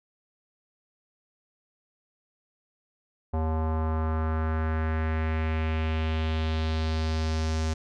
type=tone with low-pass filter sweep; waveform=square; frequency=79.4 Hz; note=D#2; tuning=36 cents sharp; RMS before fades=-27 dBFS; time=3.33-7.74 s; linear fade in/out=10 ms; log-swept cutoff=840 to 6400 Hz; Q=2.2; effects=none